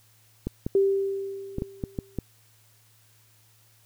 clicks, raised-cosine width 3 ms, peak -15 dBFS, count 7, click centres 0.47 / 0.665 / 1.584 / 1.621 / 1.838 / 1.988 / 2.187 s
sine tone with exponential decay, 392 Hz, G4, in tune, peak -16 dBFS, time 0.75-2.18 s, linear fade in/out 2 ms, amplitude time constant 310 ms
effects added 110 Hz sine -61 dBFS peak until 3.85 s + white hiss -61 dBFS RMS until 3.85 s

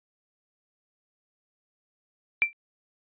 sine tone with exponential decay, 2349 Hz, D7, in tune, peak -14 dBFS, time 2.42-2.53 s, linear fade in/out 0 ms, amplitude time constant 23 ms, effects resampled to 8000 Hz

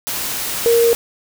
sine tone in noise, 466.2 Hz, A#4, in tune, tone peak -10 dBFS, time 0.66-0.93 s, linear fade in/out 0 ms, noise white, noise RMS -23 dBFS, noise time 0.07-0.95 s, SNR +10 dB, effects none

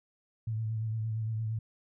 sine tone with vibrato, 110.7 Hz, A2, 11 cents sharp, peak -30 dBFS, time 0.47-1.59 s, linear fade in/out 5 ms, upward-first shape sine, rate 8.7 Hz, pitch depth 36 cents each way, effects none

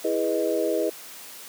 sine chord, E major seventh, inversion none, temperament equal, 329.6 / 415.3 / 493.9 / 622.3 Hz, E4 / G#4 / B4 / D#5, 0 / 0 / 0 / 0 cents, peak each -27 dBFS, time 0.04-0.9 s, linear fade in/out 10 ms, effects white hiss -42 dBFS RMS until 1.48 s + high-pass 200 Hz 12 dB/octave

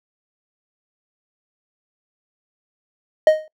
triangle tone with exponential decay, 622.3 Hz, D#5, in tune, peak -3 dBFS, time 3.27-3.48 s, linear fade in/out 2 ms, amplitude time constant 45 ms, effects noise-tail reverb RT60 0.1 s tail -23 dB re dry

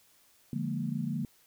sine chord, Bb dominant seventh, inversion first, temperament equal, 146.83 / 174.61 / 207.7 / 233.1 Hz, D3 / F3 / Ab3 / Bb3, 0 / 0 / 0 / 0 cents, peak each -35 / -37 / -37 / -35 dBFS, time 0.53-1.25 s, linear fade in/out 2 ms, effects white hiss -64 dBFS RMS until 1.46 s

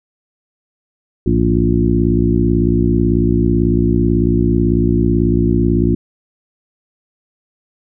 harmonic tone with a mistuned harmonic, 58.1 Hz, A#1, 5 cents flat, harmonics 1 / 2 / 3 / 4 / 5 / 6, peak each -18 / -18 / -18 / -18 / -18 / -18 dBFS, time 1.26-5.95 s, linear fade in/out 5 ms, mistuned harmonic 2, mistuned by -97 cents, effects none

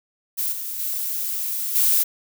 violet noise with level steps, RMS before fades -24 / -30 / -26 / -18 dBFS, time 0.37-2.04 s, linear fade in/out 20 ms, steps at 0.52 / 0.79 / 1.75 s, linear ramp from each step 10 ms, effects none

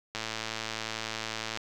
click train, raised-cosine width 0.2 ms, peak -16 dBFS, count 159, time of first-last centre 0.15-1.573 s, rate 111 Hz, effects none

